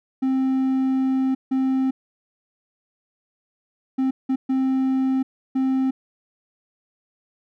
triangle tone bursts at uneven times, 263.5 Hz, C4, 12 cents sharp, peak -16 dBFS, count 6, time 0.22-1.35 / 1.51-1.91 / 3.98-4.11 / 4.29-4.36 / 4.49-5.23 / 5.55-5.91 s, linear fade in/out 10 ms, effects none

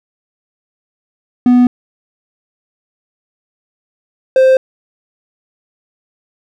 triangle tone pair in turn, 246.9 / 523.2 Hz, B3 / C5, 0 / 0 cents, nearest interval octave + minor second, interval 1300 cents, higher second, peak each -3 dBFS, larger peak neither, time 1.46-1.67 / 4.36-4.57 s, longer neither, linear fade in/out 2 ms, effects none

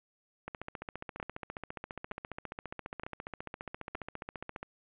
two click trains, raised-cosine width 0.5 ms, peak -24 / -23 dBFS, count 62 / 4, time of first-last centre 0.48-4.63 / 1.2-3.952 s, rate 14.7 / 1.09 Hz, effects resampled to 8000 Hz + 9-bit

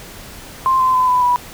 sine tone with pitch steps, 1049 / 1031.6 / 1014.4 / 997.6 / 981 Hz, C6 / C6 / B5 / B5 / B5, +4 / -25 / +46 / +17 / -12 cents, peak -11 dBFS, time 0.66-1.36 s, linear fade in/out 0 ms, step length 140 ms, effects pink hiss -36 dBFS RMS until 1.53 s

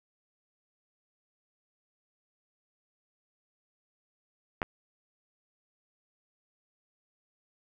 clicks, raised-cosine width 0.5 ms, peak -12 / -24 dBFS, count 2, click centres 4.618 / 4.629 s, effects none

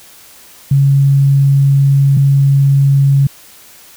sine tone pair in turn, 138.59 / 138.59 Hz, C#3 / C#3, 0 / 0 cents, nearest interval unison, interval 0 cents, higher neither, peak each -6 dBFS, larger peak neither, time 0.71-2.17 / 2.17-3.27 s, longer first, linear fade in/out 5 ms, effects white hiss -40 dBFS RMS until 3.96 s

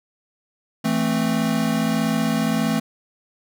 square chord, A minor, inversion second, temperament equal, 164.81 / 220 / 261.6 Hz, E3 / A3 / C4, 0 / 0 / 0 cents, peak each -26 / -22 / -25 dBFS, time 0.84-2.8 s, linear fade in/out 10 ms, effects none

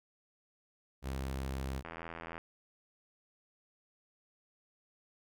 sawtooth tone, 66.6 Hz, C2, 31 cents sharp, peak -32 dBFS, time 1.02-1.83 s, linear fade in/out 50 ms
click train, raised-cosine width 0.5 ms, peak -28 dBFS, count 45, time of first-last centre 1.85-2.379 s, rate 83.1 Hz
effects none

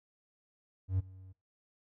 triangle tone with ADSR envelope, 94.1 Hz, F#2, 30 cents sharp, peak -23 dBFS, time 0.88-1.33 s, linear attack 110 ms, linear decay 18 ms, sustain -24 dB, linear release 15 ms, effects noise-tail reverb RT60 0.3 s tail -24 dB re dry + tanh soft clip ceiling -19 dBFS

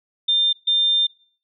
sine tone bursts at uneven times, 3600 Hz, A7, 39 cents sharp, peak -15 dBFS, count 2, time 0.28-0.53 / 0.67-1.07 s, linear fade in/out 10 ms, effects noise-tail reverb RT60 0.5 s tail -23 dB re dry

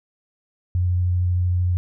sine tone with vibrato, 89.5 Hz, F2, 43 cents sharp, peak -17 dBFS, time 0.75-1.77 s, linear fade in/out 0 ms, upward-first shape sine, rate 13 Hz, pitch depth 11 cents each way, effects none

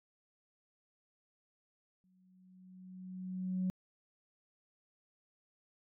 sine tone with exponential growth, 185 Hz, F#3, in tune, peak -29 dBFS, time 2.04-3.7 s, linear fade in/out 0 ms, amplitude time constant 360 ms, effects tanh soft clip ceiling -27 dBFS

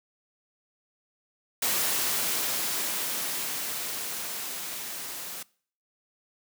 white noise with level ramp, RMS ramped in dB -26 to -38 dBFS, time 1.62-5.43 s, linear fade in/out 5 ms, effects noise-tail reverb RT60 0.5 s tail -23 dB re dry + high-pass 150 Hz 12 dB/octave

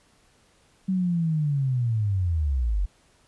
sine linear sweep, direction down, 191.5 to 43.65 Hz, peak -21 dBFS, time 0.88-2.86 s, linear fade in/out 10 ms, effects pink hiss -61 dBFS RMS until 3.27 s + resampled to 24000 Hz

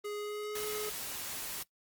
square tone with pitch glide, 415.3 to 423.8 Hz, G#4 to G#4, 0 to +35 cents, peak -37 dBFS, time 0.04-0.9 s, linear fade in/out 10 ms, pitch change +35 cents, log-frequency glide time 0.17-0.65 s
white noise, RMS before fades -40 dBFS, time 0.55-1.63 s, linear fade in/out 5 ms
effects noise-tail reverb RT60 0.1 s tail -18 dB re dry + Opus 24 kbps

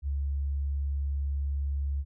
sine tone, 70.1 Hz, C#2, 20 cents sharp, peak -27 dBFS, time 0.02-2.05 s, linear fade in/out 50 ms, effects none

